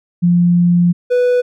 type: tone pair in turn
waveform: sine / triangle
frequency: 174.61 / 493.9 Hz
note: F3 / B4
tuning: 0 / 0 cents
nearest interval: octave + tritone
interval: 1800 cents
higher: second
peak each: -8 dBFS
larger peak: neither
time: 0.22-0.93 / 1.1-1.42 s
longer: first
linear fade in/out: 20 ms
effects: none